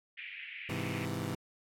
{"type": "band-pass noise", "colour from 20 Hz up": "white", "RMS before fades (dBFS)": -45, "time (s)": [0.17, 1.06], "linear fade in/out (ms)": 10, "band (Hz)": [1900, 2700], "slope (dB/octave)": 48}
{"type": "chord", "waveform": "20% pulse", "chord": "Ab augmented", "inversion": "none", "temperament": "equal", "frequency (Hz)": [103.83, 130.81, 164.81], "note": ["Ab2", "C3", "E3"], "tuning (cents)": [0, 0, 0], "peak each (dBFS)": -34, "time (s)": [0.69, 1.35], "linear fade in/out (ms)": 5}
{"effects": ["AAC 64 kbps"]}